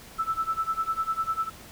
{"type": "tone with tremolo", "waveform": "sine", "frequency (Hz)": 1318.5, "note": "E6", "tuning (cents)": 0, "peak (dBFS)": -22, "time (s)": [0.18, 1.5], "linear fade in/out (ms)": 20, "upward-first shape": "sine", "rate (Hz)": 10, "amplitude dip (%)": 90, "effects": ["pink hiss -47 dBFS RMS until 1.71 s"]}